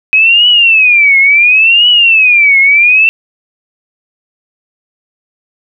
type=tone with vibrato; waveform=sine; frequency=2526 Hz; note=D#7; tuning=26 cents sharp; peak=-3 dBFS; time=0.13-3.09 s; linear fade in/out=0 ms; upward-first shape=triangle; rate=0.71 Hz; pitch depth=280 cents each way; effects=none